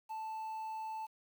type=tone with quantisation; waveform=triangle; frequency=880 Hz; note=A5; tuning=in tune; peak=-37 dBFS; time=0.09-1.07 s; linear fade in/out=20 ms; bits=10; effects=none